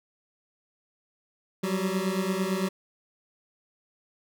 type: beating tone pair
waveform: 25% pulse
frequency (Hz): 185 / 193.9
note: F#3 / G3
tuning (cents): 0 / -19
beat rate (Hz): 8.9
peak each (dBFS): -25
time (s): 1.63-2.69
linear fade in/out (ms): 10
effects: none